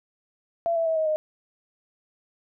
sine tone with pitch steps, 676 / 660.9 / 646.2 / 631.8 / 617.8 Hz, E5 / E5 / E5 / D#5 / D#5, +43 / +4 / -35 / +26 / -12 cents, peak -21 dBFS, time 0.66-1.16 s, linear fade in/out 0 ms, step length 100 ms, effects none

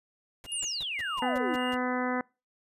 pink noise bursts, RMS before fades -46 dBFS, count 8, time 0.44-1.744 s, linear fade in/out 0 ms, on 23 ms, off 160 ms
triangle tone with tremolo, 2833 Hz, F7, 24 cents sharp, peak -34 dBFS, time 0.45-1.77 s, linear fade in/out 50 ms, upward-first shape sine, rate 1.8 Hz, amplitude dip 85%
sine exponential sweep, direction down, 10548 to 287.4 Hz, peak -31 dBFS, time 0.52-1.55 s, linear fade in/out 0 ms
harmonic tone, 251 Hz, B3, 28 cents sharp, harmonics 1 / 2 / 3 / 4 / 5 / 6 / 7 / 8, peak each -31 / -34 / -36 / -37 / -38 / -39 / -39 / -40 dBFS, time 1.22-2.21 s, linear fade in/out 2 ms
effects noise-tail reverb RT60 0.3 s tail -26 dB re dry + resampled to 32000 Hz

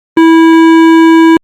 sine tone with hard clipping, 326.9 Hz, E4, 14 cents flat, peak -3 dBFS, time 0.17-1.37 s, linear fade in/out 2 ms, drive 14 dB, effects Opus 32 kbps

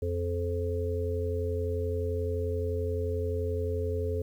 harmonic tone with a mistuned harmonic, 86.4 Hz, F2, 18 cents flat, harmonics 1 / 3 / 5 / 6, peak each -30 / -41 / -32 / -38 dBFS, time 0.02-4.22 s, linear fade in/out 5 ms, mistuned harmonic 6, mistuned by +17 cents, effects 10-bit

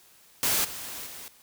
white noise with level steps, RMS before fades -25 / -38 / -42 dBFS, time 0.43-1.28 s, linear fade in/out 0 ms, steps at 0.64 / 1.06 s, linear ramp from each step 10 ms, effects white hiss -57 dBFS RMS until 1.42 s

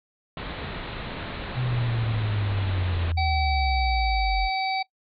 pink low-pass noise, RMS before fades -34 dBFS, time 0.37-3.12 s, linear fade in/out 2 ms, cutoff 4100 Hz, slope 96 dB/octave
sine linear sweep, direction down, 127 to 44.7 Hz, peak -23 dBFS, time 1.54-4.5 s, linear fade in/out 50 ms
harmonic tone, 765 Hz, G5, 42 cents flat, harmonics 1 / 3 / 5 / 6, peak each -25 / -30 / -37 / -34 dBFS, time 3.17-4.83 s, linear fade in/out 10 ms
effects noise-tail reverb RT60 0.1 s tail -20 dB re dry

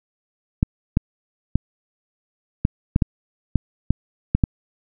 clicks, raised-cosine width 5 ms, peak -3 dBFS, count 10, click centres 0.629 / 0.971 / 1.556 / 2.651 / 2.961 / 3.022 / 3.557 / 3.906 / 4.35 / 4.438 s, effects none

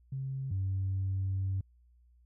sine tone pair in turn, 134.1 / 95.76 Hz, C3 / G2, +43 / -40 cents, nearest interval tritone, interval 583 cents, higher first, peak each -33 / -28 dBFS, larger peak second, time 0.12-0.51 / 0.51-1.61 s, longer second, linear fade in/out 5 ms, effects tanh soft clip ceiling -26 dBFS + added 60 Hz sine -60 dBFS peak until 2.25 s

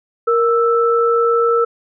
sine tone pair together, 467 / 1321 Hz, A#4 / E6, +3 / +3 cents, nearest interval octave + tritone, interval 1800 cents, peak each -13 / -16 dBFS, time 0.27-1.65 s, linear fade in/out 10 ms, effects none

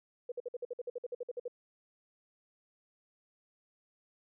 sine tone bursts, 487.7 Hz, B4, 22 cents flat, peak -35 dBFS, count 15, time 0.29-1.481 s, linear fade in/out 5 ms, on 29 ms, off 54 ms, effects none

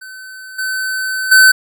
square tone with level steps, 1524 Hz, G6, 49 cents flat, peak -31 / -18 / -5 dBFS, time 0.01-1.52 s, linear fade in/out 10 ms, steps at 0.58 / 1.31 s, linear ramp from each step 10 ms, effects none

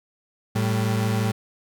35% pulse tone pair together, 110.83 / 196 Hz, A2 / G3, +13 / 0 cents, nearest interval minor seventh, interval 987 cents, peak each -20 / -25 dBFS, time 0.55-1.32 s, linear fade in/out 10 ms, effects none

